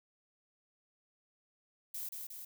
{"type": "noise with echo", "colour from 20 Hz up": "violet", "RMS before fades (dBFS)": -41, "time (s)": [1.94, 2.09], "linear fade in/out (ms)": 5, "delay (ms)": 180, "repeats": 2, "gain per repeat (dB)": -3, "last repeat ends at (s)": 2.45, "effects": []}